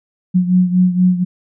sine beating tone pair, 180.8 / 185 Hz, F#3 / F#3, -40 / 0 cents, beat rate 4.2 Hz, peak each -11 / -16 dBFS, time 0.34-1.25 s, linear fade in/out 20 ms, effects none

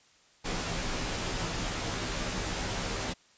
pink noise with comb filter, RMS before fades -33 dBFS, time 0.44-3.14 s, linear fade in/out 20 ms, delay 14 ms, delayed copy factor -0.65, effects white hiss -62 dBFS RMS until 3.37 s + resampled to 16000 Hz

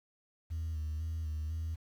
sine tone with vibrato, 79 Hz, D#2, 27 cents sharp, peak -32 dBFS, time 0.5-1.76 s, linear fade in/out 20 ms, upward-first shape square, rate 2 Hz, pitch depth 40 cents each way, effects tanh soft clip ceiling -32 dBFS + 10-bit

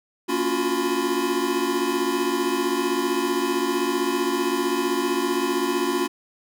square tone cluster, 234.2 / 282.3 / 347.9 / 363.4 / 998 Hz, A#3 / C#4 / F4 / F#4 / B5, +8 / +32 / -7 / -31 / +18 cents, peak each -33 / -28 / -27 / -27 / -31 dBFS, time 0.28-6.08 s, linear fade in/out 20 ms, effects none

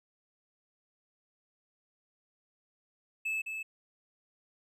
triangle tone with echo, 2612 Hz, E7, 17 cents flat, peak -29 dBFS, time 3.25-3.42 s, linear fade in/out 10 ms, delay 210 ms, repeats 1, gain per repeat -5 dB, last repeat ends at 3.63 s, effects none

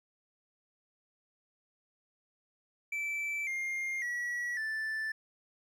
triangle tone with pitch steps, 2323 / 2118 / 1931 / 1760.5 Hz, D7 / C7 / B6 / A6, -20 / +21 / -39 / 0 cents, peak -31 dBFS, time 2.92-5.12 s, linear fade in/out 5 ms, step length 550 ms, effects none

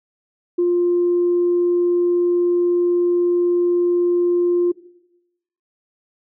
sine tone, 350.9 Hz, F4, 8 cents sharp, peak -13 dBFS, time 0.58-4.72 s, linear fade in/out 10 ms, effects noise-tail reverb RT60 0.9 s tail -19 dB re dry + tanh soft clip ceiling -10 dBFS

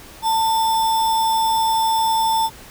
sine tone with sample-and-hold, 894 Hz, A5, 27 cents sharp, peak -15 dBFS, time 0.22-2.5 s, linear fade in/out 50 ms, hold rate 4410 Hz, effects pink hiss -41 dBFS RMS until 2.7 s

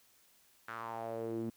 sawtooth tone with band-pass filter sweep, 114.3 Hz, A#2, 34 cents flat, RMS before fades -40 dBFS, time 0.68-1.5 s, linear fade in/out 5 ms, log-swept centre 1500 to 260 Hz, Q 3.9, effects white hiss -67 dBFS RMS until 1.56 s

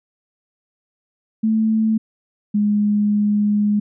sine tone pair in turn, 220 / 207.7 Hz, A3 / G#3, 0 / 0 cents, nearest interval minor second, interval 100 cents, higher first, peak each -14 dBFS, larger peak neither, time 1.43-1.98 / 2.54-3.8 s, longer second, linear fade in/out 10 ms, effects none

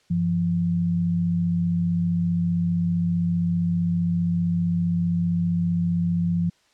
sine tone pair together, 96.31 / 171.6 Hz, G2 / F3, -30 / -30 cents, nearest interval minor seventh, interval 1000 cents, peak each -29 / -20 dBFS, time 0.1-6.5 s, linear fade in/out 10 ms, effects white hiss -62 dBFS RMS until 6.73 s + low-pass 6000 Hz 12 dB/octave

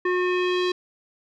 square tone with low-pass filter sweep, 361.7 Hz, F#4, 39 cents flat, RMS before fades -23 dBFS, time 0.05-0.72 s, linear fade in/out 5 ms, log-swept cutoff 1800 to 4100 Hz, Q 2.4, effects none

